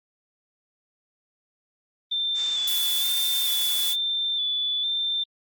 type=tone with vibrato; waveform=sine; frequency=3520 Hz; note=A7; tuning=in tune; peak=-23 dBFS; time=2.11-5.24 s; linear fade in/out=10 ms; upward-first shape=square; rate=1.1 Hz; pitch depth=26 cents each way
type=noise; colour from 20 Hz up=blue; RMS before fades=-28 dBFS; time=2.34-3.96 s; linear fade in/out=50 ms
effects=Opus 24 kbps